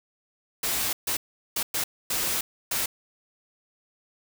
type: noise bursts at uneven times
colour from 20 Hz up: white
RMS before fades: -27 dBFS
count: 6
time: 0.63-0.93 / 1.07-1.17 / 1.56-1.63 / 1.74-1.84 / 2.1-2.41 / 2.71-2.86 s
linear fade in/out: 5 ms
effects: none